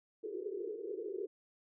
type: band-pass noise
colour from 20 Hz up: pink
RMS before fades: -41 dBFS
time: 0.23-1.27 s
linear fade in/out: 10 ms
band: 350 to 460 Hz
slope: 96 dB/octave
effects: none